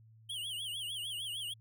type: tone with vibrato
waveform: square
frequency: 3086 Hz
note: G7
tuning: 28 cents flat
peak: -38 dBFS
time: 0.29-1.54 s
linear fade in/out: 10 ms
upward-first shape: triangle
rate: 6.6 Hz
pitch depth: 180 cents each way
effects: added 111 Hz sine -57 dBFS peak until 1.6 s